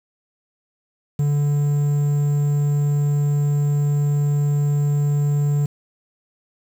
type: tone with quantisation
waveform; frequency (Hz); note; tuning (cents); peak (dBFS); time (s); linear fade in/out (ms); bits
triangle; 145.2; D3; -19; -14; 1.19-5.66; 5; 7
effects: none